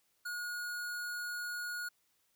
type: tone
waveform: square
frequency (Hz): 1444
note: F#6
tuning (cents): -43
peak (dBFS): -38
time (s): 0.25-1.89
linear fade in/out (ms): 10
effects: white hiss -75 dBFS RMS until 2.35 s